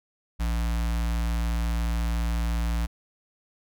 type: tone with notch filter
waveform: square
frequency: 57.1 Hz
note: A#1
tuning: 35 cents flat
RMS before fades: -26 dBFS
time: 0.39-2.87 s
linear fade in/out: 20 ms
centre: 420 Hz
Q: 1.1
effects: none